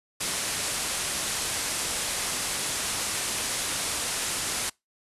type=low-pass noise; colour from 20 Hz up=white; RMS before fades=-30 dBFS; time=0.2-4.7 s; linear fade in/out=10 ms; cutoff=11000 Hz; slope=48 dB/octave; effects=noise-tail reverb RT60 0.2 s tail -25 dB re dry + resampled to 32000 Hz